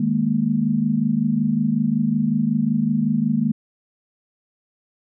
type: chord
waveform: sine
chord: D# suspended fourth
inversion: none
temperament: equal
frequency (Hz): 155.56 / 207.7 / 233.1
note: D#3 / G#3 / A#3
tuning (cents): 0 / 0 / 0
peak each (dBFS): -24 / -21 / -20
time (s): 0-3.52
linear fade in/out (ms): 5
effects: none